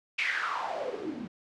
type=noise with band-pass filter sweep; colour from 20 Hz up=white; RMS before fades=-33 dBFS; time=0.18-1.28 s; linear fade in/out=10 ms; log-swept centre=2500 to 200 Hz; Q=6.7; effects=low-pass 5000 Hz 12 dB/octave